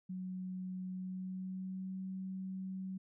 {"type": "tone with pitch glide", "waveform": "sine", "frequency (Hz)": [185, 188.89], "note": ["F#3", "F#3"], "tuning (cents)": [0, 36], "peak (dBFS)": -39, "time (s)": [0.09, 2.98], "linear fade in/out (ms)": 10, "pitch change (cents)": 36, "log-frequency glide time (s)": [0.91, 2], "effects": []}